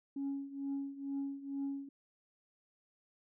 sine tone with tremolo, 277.2 Hz, C#4, in tune, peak -32 dBFS, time 0.16-1.89 s, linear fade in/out 5 ms, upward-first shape triangle, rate 2.2 Hz, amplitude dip 85%, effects tanh soft clip ceiling -32 dBFS

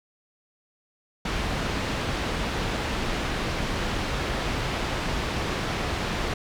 pink low-pass noise, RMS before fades -28 dBFS, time 1.25-6.34 s, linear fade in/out 5 ms, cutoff 4000 Hz, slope 12 dB/octave, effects none

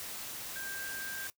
sine tone in noise, 1585 Hz, G6, 19 cents sharp, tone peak -40 dBFS, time 0.56-1.27 s, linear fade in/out 0 ms, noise white, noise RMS -42 dBFS, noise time 0-1.3 s, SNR -1 dB, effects noise-tail reverb RT60 0.1 s tail -20 dB re dry

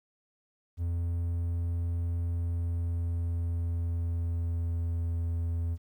triangle tone with pitch glide, 85.3 to 84.13 Hz, F2 to E2, -40 to +36 cents, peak -26 dBFS, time 0.77-5.78 s, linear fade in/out 50 ms, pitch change -24 cents, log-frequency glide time 2.27-5.25 s, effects 11-bit

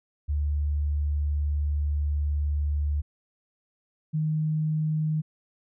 sine tone pair in turn, 73.42 / 155.15 Hz, D2 / D#3, 0 / -5 cents, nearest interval octave + minor second, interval 1295 cents, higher second, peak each -23 dBFS, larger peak neither, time 0.28-3.02 / 4.13-5.22 s, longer first, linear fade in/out 20 ms, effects none

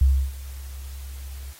sine tone with ADSR envelope, 67.2 Hz, C2, 47 cents sharp, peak -12 dBFS, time 0.01-1.54 s, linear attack 5 ms, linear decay 300 ms, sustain -21 dB, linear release 41 ms, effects white hiss -48 dBFS RMS until 1.59 s + AAC 48 kbps

